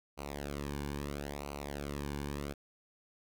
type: tone with flanger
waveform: sawtooth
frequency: 71.6 Hz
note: D2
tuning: 43 cents flat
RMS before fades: -40 dBFS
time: 0.17-2.54 s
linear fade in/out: 20 ms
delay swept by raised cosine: 0.57 to 1.56 ms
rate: 0.75 Hz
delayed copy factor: -0.8
effects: none